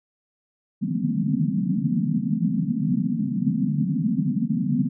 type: band-pass noise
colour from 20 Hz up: white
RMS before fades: -23 dBFS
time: 0.81-4.89 s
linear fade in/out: 20 ms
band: 140 to 260 Hz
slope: 96 dB/octave
effects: none